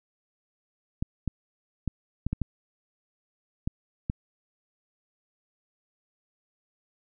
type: clicks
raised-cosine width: 5 ms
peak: -15 dBFS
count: 8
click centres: 1.025 / 1.277 / 1.877 / 2.266 / 2.33 / 2.417 / 3.675 / 4.099 s
effects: none